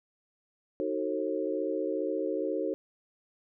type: chord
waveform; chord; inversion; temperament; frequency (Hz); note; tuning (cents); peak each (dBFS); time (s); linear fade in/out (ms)
sine; D# diminished seventh; none; just; 311.1 / 373.4 / 448 / 537.6; D#4 / F#4 / A4 / C5; 0 / +16 / +31 / +47; -34; 0.8-2.74; 0
effects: none